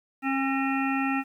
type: harmonic tone with a mistuned harmonic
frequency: 270 Hz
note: C#4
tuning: 45 cents flat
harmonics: 1 / 3 / 5 / 7 / 9 / 10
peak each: -26 / -31 / -33 / -34 / -36 / -36 dBFS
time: 0.22-1.24 s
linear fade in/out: 50 ms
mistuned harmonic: 7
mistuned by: -25 cents
effects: 10-bit